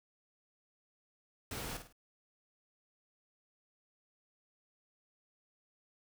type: noise with echo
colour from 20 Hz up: pink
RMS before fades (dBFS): -42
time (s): 1.51-1.77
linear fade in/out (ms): 2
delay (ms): 52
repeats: 3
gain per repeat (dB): -8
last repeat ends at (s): 1.926
effects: none